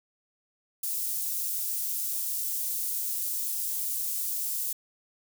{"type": "high-pass noise", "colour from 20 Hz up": "white", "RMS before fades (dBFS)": -31, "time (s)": [0.83, 4.73], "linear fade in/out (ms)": 5, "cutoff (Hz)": 8600, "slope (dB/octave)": 12, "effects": []}